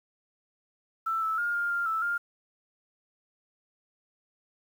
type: tone with pitch steps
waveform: sine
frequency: 1329 / 1312 / 1416 / 1406 / 1397 / 1318 / 1404 Hz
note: E6 / E6 / F6 / F6 / F6 / E6 / F6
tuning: +14 / -9 / +23 / +11 / 0 / -1 / +9 cents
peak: -26 dBFS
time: 1.06-2.18 s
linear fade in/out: 10 ms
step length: 160 ms
effects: 9-bit